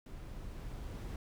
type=noise with level ramp; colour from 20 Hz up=brown; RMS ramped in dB=-47 to -41 dBFS; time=0.06-1.16 s; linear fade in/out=2 ms; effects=none